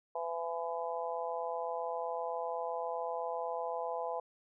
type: harmonic tone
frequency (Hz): 167.8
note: E3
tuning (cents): +31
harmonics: 3 / 4 / 5 / 6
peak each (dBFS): -39 / -39 / -40 / -42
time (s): 0.15-4.2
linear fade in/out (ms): 5
effects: none